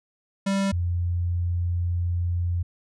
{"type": "tone pair in turn", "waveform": ["square", "sine"], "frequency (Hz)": [196, 87.31], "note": ["G3", "F2"], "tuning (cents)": [0, 0], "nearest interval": "octave + major second", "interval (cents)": 1400, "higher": "first", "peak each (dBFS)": -22, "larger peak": "neither", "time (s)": [[0.46, 0.72], [0.72, 2.63]], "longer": "second", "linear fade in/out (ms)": 10, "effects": ["resampled to 22050 Hz"]}